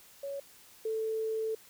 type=tone pair in turn; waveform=sine; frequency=558 / 441.6 Hz; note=C#5 / A4; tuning=+11 / +6 cents; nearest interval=major third; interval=405 cents; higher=first; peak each=-35 / -30 dBFS; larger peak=second; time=0.23-0.4 / 0.85-1.55 s; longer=second; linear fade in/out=5 ms; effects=white hiss -57 dBFS RMS until 1.69 s